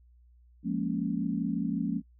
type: chord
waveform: sine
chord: Bb minor seventh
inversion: second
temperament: equal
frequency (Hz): 174.61 / 207.7 / 233.1 / 277.2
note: F3 / Ab3 / Bb3 / Db4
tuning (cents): 0 / 0 / 0 / 0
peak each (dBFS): -33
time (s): 0.63-2.02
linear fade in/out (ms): 50
effects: noise-tail reverb RT60 0.1 s tail -21 dB re dry + added 60 Hz sine -56 dBFS peak until 2.19 s